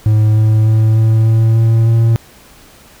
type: tone with pitch steps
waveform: triangle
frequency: 107.8 / 108.86 / 109.94 / 111.02 / 112.12 / 113.22 / 114.34 Hz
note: A2 / A2 / A2 / A2 / A2 / A2 / A#2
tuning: -35 / -18 / -1 / +16 / +33 / +50 / -33 cents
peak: -5 dBFS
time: 0.06-2.16 s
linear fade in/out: 0 ms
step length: 300 ms
effects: pink hiss -42 dBFS RMS until 3 s